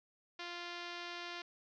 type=tone; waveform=5% pulse; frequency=348.2 Hz; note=F4; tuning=5 cents flat; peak=-31 dBFS; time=0.39-1.42 s; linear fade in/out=5 ms; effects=resampled to 16000 Hz